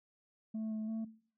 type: tone with pitch steps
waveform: sine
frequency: 219.5 / 217.3 / 223.1 Hz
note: A3 / A3 / A3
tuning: -4 / -21 / +24 cents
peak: -33 dBFS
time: 0.54-1.05 s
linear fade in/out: 10 ms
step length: 170 ms
effects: noise-tail reverb RT60 0.5 s tail -19 dB re dry + tanh soft clip ceiling -35 dBFS